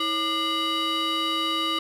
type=tone with frequency modulation; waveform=sine; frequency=2073 Hz; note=C7; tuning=17 cents flat; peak=-20 dBFS; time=0-1.79 s; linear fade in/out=5 ms; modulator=874 Hz; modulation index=2; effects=tanh soft clip ceiling -22 dBFS + 10-bit